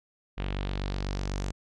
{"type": "tone with low-pass filter sweep", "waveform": "sawtooth", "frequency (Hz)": 48.02, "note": "G1", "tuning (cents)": -35, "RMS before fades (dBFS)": -32, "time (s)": [0.37, 1.52], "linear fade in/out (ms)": 20, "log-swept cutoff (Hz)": [2900, 7000], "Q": 2.2, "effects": []}